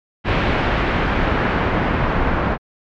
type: noise with low-pass filter sweep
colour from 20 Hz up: pink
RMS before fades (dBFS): -18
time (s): 0.24-2.58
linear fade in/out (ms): 50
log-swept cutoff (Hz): 2600 to 1500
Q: 0.97
effects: low-pass 4000 Hz 12 dB/octave + MP3 96 kbps